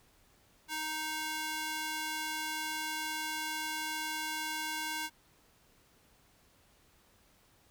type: tone with high-pass filter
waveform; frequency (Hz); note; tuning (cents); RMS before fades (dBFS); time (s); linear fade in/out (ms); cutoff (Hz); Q
square; 311.1; D#4; 0; -37; 0.68-5.1; 50; 1100; 0.71
effects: pink hiss -66 dBFS RMS until 7.7 s